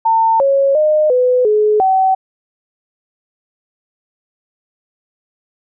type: tone with pitch steps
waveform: sine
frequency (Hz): 900 / 550 / 612 / 501 / 424.3 / 761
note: A5 / C#5 / D#5 / B4 / G#4 / F#5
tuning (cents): +39 / -14 / -29 / +25 / +37 / +48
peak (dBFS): -9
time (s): 0.05-2.15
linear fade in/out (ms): 10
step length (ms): 350
effects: none